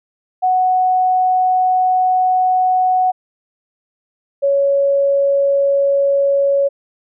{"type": "tone pair in turn", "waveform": "sine", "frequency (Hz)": [740, 557.7], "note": ["F#5", "C#5"], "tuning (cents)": [0, 10], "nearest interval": "perfect fourth", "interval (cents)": 490, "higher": "first", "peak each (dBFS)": -11, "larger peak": "neither", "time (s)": [[0.42, 3.12], [4.42, 6.69]], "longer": "first", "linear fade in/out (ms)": 20, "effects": []}